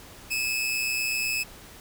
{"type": "tone pair together", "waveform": "sawtooth", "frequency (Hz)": [2472, 2600], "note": ["D#7", "E7"], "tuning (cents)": [-12, -24], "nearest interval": "minor second", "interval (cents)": 88, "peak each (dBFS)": [-29, -23], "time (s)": [0.3, 1.44], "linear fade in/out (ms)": 20, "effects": ["pink hiss -47 dBFS RMS until 1.8 s"]}